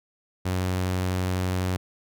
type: tone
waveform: sawtooth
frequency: 92 Hz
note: F#2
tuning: 9 cents flat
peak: -20 dBFS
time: 0.45-1.77 s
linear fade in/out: 10 ms
effects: none